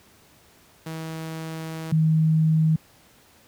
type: tone pair in turn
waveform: sawtooth / sine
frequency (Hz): 160.8 / 158.31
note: E3 / D#3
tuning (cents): -43 / +30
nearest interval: unison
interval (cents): 27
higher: first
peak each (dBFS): -27 / -16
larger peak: second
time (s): 0.86-1.92 / 1.92-2.76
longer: first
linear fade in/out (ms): 5
effects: pink hiss -55 dBFS RMS until 3.47 s + high-pass 60 Hz 12 dB/octave